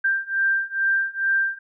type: beating tone pair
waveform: sine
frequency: 1578 / 1580.3 Hz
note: G6 / G6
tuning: +11 / +14 cents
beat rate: 2.3 Hz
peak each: -23 / -22 dBFS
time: 0.04-1.59 s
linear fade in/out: 10 ms
effects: none